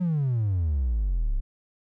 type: exponential sweep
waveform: triangle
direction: down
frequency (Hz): 185 to 31.42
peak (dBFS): -19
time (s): 0-1.41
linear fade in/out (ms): 20
effects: tanh soft clip ceiling -17 dBFS